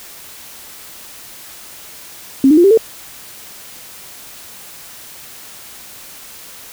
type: tone with pitch steps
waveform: sine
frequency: 269.3 / 305.8 / 347.2 / 394.3 / 447.7 Hz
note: C#4 / D#4 / F4 / G4 / A4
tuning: -50 / -30 / -10 / +10 / +30 cents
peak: -5 dBFS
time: 2.44-2.775 s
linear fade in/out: 2 ms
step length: 67 ms
effects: white hiss -36 dBFS RMS until 6.72 s